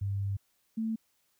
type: tone pair in turn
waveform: sine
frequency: 99.2 / 222.7 Hz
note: G2 / A3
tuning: +21 / +21 cents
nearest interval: octave + major second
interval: 1400 cents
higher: second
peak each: -29 / -29 dBFS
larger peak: neither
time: 0.01-0.37 / 0.77-0.96 s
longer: first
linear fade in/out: 10 ms
effects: white hiss -73 dBFS RMS until 1.39 s